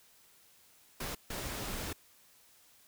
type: noise bursts at uneven times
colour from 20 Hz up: pink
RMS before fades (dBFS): -39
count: 2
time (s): 1-1.15 / 1.3-1.93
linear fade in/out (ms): 5
effects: white hiss -63 dBFS RMS until 2.87 s